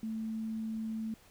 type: tone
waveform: sine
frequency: 221.3 Hz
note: A3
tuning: 10 cents sharp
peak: -34 dBFS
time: 0.03-1.14 s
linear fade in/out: 2 ms
effects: pink hiss -61 dBFS RMS until 1.3 s

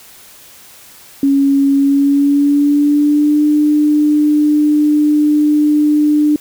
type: tone with pitch glide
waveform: sine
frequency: 277.2 to 298.8 Hz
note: C#4 to D4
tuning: 0 to +30 cents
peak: -8 dBFS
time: 1.23-6.36 s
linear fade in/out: 2 ms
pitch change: +130 cents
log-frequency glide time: 1.76-3.43 s
effects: white hiss -40 dBFS RMS until 6.4 s

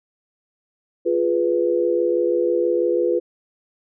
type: chord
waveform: sine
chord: F diminished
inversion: none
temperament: equal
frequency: 349.2 / 415.3 / 493.9 Hz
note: F4 / Ab4 / Cb5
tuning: 0 / 0 / 0 cents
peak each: -20 / -24 / -20 dBFS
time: 1.05-3.2 s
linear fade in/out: 20 ms
effects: none

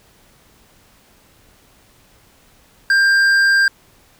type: tone with hard clipping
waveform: sine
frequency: 1591 Hz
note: G6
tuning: 25 cents sharp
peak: -12 dBFS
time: 2.9-3.68 s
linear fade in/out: 2 ms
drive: 7 dB
effects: pink hiss -52 dBFS RMS until 4.19 s

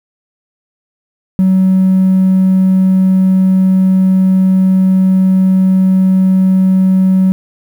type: tone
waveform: triangle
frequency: 188.1 Hz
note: F#3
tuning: 29 cents sharp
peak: -3 dBFS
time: 1.39-7.32 s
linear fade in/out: 0 ms
effects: tanh soft clip ceiling -2 dBFS + 7-bit

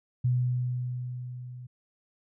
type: tone with level ramp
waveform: sine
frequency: 124.5 Hz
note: B2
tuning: 14 cents sharp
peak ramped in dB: -21 to -40 dBFS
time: 0.24-1.67 s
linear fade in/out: 10 ms
effects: none

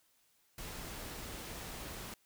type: noise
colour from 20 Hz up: pink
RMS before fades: -45 dBFS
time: 0.58-2.14 s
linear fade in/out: 2 ms
effects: white hiss -72 dBFS RMS until 2.25 s

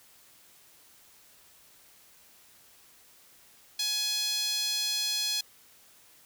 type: tone with high-pass filter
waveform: sawtooth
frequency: 840 Hz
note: G#5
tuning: 19 cents sharp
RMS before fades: -30 dBFS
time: 3.79-5.41 s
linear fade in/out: 5 ms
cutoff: 4000 Hz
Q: 3.3
effects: white hiss -58 dBFS RMS until 6.25 s

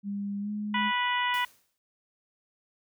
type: tone with pitch glide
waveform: sine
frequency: 201.3 to 209.1 Hz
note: G3 to G#3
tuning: +46 to +12 cents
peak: -30 dBFS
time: 0.03-0.92 s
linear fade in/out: 50 ms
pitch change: +66 cents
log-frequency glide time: 0.4-0.5 s
type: harmonic tone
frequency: 491.6 Hz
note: B4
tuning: 8 cents flat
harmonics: 2 / 3 / 4 / 5 / 6 / 7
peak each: -28 / -36 / -30 / -38 / -34 / -43 dBFS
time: 0.74-1.45 s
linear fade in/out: 5 ms
type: noise with exponential decay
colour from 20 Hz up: white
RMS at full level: -43 dBFS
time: 1.34-1.78 s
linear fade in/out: 0 ms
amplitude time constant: 94 ms
effects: none

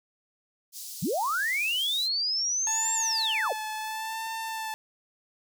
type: high-pass noise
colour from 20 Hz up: pink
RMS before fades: -40 dBFS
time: 0.72-2.09 s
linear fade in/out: 50 ms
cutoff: 4700 Hz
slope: 24 dB/octave
type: linear two-way sweep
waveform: sine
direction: up then down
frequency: 118.3 to 7490 to 382.2 Hz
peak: -25 dBFS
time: 1.02-3.53 s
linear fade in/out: 10 ms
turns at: 2.94 s
type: tone with vibrato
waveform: sawtooth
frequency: 880 Hz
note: A5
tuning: in tune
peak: -28 dBFS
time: 2.67-4.74 s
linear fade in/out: 0 ms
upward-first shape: sine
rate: 0.75 Hz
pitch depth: 32 cents each way
effects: none

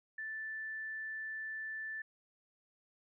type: tone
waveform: sine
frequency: 1760 Hz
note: A6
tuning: in tune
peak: -39 dBFS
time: 0.18-2.02 s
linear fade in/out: 5 ms
effects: none

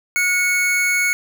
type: tone pair together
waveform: square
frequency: 1445.6 / 2214 Hz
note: F#6 / C#7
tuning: -41 / -3 cents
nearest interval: perfect fifth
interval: 738 cents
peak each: -24 / -17 dBFS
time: 0.16-1.13 s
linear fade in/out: 0 ms
effects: none

